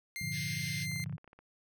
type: tone with pitch glide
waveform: sawtooth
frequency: 2100 to 2088 Hz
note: C7 to C7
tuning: +6 to -4 cents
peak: -34 dBFS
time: 0.16-1.04 s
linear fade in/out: 0 ms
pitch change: -10 cents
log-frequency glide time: 0.57-0.87 s
type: chord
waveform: sine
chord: G minor seventh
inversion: none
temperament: equal with one note detuned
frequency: 100.29 / 116.54 / 146.83 / 174.61 Hz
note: G2 / Bb2 / D3 / F3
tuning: +40 / 0 / 0 / 0 cents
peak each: -45 / -43 / -39 / -42 dBFS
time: 0.21-1.17 s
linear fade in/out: 5 ms
type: band-pass noise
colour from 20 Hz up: white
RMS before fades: -45 dBFS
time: 0.31-0.87 s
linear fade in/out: 50 ms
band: 1600 to 6000 Hz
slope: 96 dB/octave
type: clicks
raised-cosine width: 0.5 ms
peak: -40 dBFS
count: 11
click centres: 0.916 / 0.96 / 0.999 / 1.061 / 1.096 / 1.126 / 1.181 / 1.244 / 1.277 / 1.331 / 1.39 s
effects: none